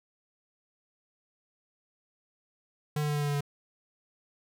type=tone with pitch steps; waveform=square; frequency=150 / 148.88 / 147.76 / 146.66 / 145.56 / 144.47 / 143.39 Hz; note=D3 / D3 / D3 / D3 / D3 / D3 / D3; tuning=+37 / +24 / +11 / -2 / -15 / -28 / -41 cents; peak=-28 dBFS; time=2.96-3.408 s; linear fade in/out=5 ms; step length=64 ms; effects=none